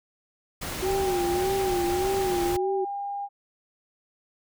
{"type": "noise", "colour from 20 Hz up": "pink", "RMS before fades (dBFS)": -33, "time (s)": [0.61, 2.57], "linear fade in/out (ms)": 10}
{"type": "tone with vibrato", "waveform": "sine", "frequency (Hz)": 366.5, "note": "F#4", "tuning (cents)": -16, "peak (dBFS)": -24, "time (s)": [0.82, 2.85], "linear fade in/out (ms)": 10, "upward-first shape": "sine", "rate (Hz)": 1.7, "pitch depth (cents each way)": 96}
{"type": "tone with pitch glide", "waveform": "sine", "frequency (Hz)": [795, 805.2], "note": ["G5", "G5"], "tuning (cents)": [24, 46], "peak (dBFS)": -29, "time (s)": [0.83, 3.29], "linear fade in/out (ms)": 50, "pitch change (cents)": 22, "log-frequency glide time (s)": [1.71, 3.16]}
{"effects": []}